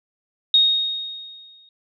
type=tone with exponential decay; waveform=sine; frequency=3730 Hz; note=A#7; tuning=in tune; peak=-10 dBFS; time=0.54-1.69 s; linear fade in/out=2 ms; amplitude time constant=250 ms; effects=none